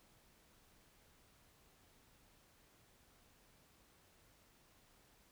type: silence
effects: pink hiss -69 dBFS RMS until 5.31 s